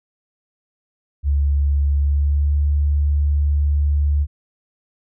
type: tone with pitch glide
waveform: sine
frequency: 71.1 to 72.72 Hz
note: C#2 to D2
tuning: +45 to -16 cents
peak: -14 dBFS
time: 1.23-4.27 s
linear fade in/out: 50 ms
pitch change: +39 cents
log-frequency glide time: 1.97-2.55 s
effects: none